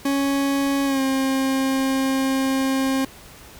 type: tone with pitch glide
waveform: 40% pulse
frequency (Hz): 277.2 to 267.1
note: C#4 to C4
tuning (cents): 0 to +36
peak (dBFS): -18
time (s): 0.05-3.05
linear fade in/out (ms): 5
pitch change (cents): -64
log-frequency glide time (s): 0.85-1.01
effects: pink hiss -44 dBFS RMS until 3.59 s